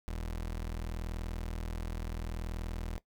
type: tone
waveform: 30% pulse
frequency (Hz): 40.7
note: E1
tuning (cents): -21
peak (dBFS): -33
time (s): 0.08-2.98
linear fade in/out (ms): 0
effects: noise-tail reverb RT60 0.1 s tail -18 dB re dry